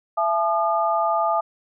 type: tone cluster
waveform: sine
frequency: 670 / 859 / 1213 Hz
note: E5 / A5 / D#6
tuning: +28 / -42 / -44 cents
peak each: -22 / -23 / -23 dBFS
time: 0.17-1.41 s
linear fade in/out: 10 ms
effects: none